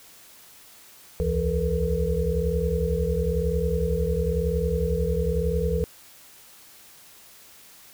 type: tone cluster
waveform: sine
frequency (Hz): 65.9 / 76.9 / 166.5 / 441.8 / 482.8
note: C2 / D#2 / E3 / A4 / B4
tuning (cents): +13 / -20 / +18 / +7 / -39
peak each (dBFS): -28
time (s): 1.2-5.84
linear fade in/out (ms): 0
effects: white hiss -50 dBFS RMS until 7.93 s

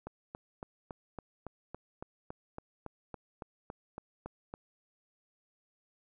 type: click train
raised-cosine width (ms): 1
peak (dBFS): -27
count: 17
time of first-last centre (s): 0.07-4.539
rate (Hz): 3.58
effects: none

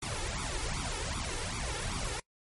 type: noise with flanger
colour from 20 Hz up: pink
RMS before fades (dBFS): -35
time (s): 0.02-2.2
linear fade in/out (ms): 5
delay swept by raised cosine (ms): 0.84 to 2.34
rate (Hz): 2.6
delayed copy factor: +1
effects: noise-tail reverb RT60 0.1 s tail -24 dB re dry + MP3 48 kbps

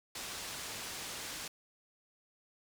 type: low-pass noise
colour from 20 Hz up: white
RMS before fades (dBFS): -43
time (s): 0.15-1.48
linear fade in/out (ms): 5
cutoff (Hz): 7600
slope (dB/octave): 12
effects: none

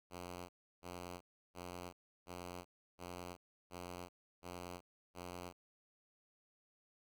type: tone bursts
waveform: 5% pulse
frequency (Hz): 88.8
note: F2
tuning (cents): +29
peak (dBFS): -35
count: 8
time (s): 0.1-5.53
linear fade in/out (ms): 50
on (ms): 390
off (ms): 330
effects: none

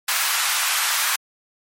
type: high-pass noise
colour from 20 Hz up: pink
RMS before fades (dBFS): -21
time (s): 0.08-1.16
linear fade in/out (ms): 5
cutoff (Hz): 1000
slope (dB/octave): 24
effects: MP3 64 kbps

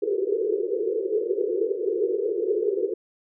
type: band-pass noise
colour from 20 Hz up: pink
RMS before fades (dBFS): -25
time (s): 0.02-2.94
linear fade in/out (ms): 5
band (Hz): 360 to 480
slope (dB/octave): 96
effects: none

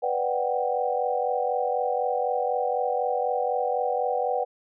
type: chord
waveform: sine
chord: G major seventh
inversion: first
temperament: equal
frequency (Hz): 493.9 / 587.3 / 740 / 784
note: B4 / D5 / F#5 / G5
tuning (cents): 0 / 0 / 0 / 0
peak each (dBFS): -27 / -31 / -28 / -29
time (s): 0.02-4.45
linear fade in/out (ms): 20
effects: none

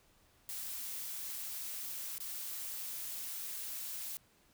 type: noise with dropouts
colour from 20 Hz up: blue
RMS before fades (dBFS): -42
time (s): 0.49-4.17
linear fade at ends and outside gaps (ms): 0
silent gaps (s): 2.181-2.203
effects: pink hiss -68 dBFS RMS until 4.53 s

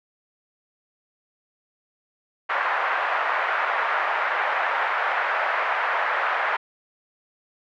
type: band-pass noise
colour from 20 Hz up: white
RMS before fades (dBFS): -24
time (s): 2.49-6.57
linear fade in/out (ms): 10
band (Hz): 640 to 1800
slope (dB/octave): 24
effects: none

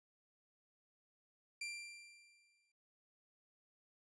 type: tone with exponential decay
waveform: sawtooth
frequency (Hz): 2367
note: D7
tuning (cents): +13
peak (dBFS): -37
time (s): 1.61-2.72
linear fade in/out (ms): 5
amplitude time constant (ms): 240
effects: resampled to 22050 Hz

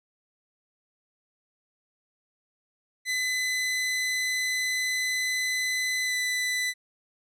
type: tone with pitch glide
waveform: sawtooth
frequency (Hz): 2014 to 1996.6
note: B6 to B6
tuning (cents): +33 to +18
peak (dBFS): -22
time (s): 3.05-6.74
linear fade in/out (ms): 50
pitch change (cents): -15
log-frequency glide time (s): 6.04-6.14
effects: low-pass 11000 Hz 12 dB/octave

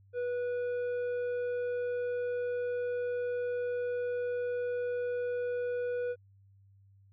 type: tone with tanh clipping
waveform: sine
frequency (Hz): 489.2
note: B4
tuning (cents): -16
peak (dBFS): -32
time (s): 0.13-6.16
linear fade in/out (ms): 50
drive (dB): 7
effects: added 98 Hz sine -58 dBFS peak until 7.12 s

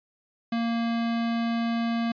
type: tone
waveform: square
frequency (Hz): 231.7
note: A#3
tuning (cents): -10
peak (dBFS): -25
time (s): 0.52-2.12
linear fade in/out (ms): 5
effects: resampled to 11025 Hz

